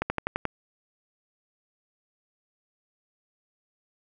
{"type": "slowing click train", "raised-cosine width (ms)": 0.5, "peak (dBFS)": -11, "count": 6, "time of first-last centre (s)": [0.02, 0.453], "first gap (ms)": 80, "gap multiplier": 1.04, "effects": []}